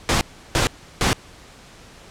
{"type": "noise bursts", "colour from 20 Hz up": "pink", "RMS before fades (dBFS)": -18, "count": 3, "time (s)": [0.09, 1.13], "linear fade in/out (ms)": 0, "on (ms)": 120, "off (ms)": 340, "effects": ["pink hiss -45 dBFS RMS until 2.1 s", "low-pass 8000 Hz 12 dB/octave"]}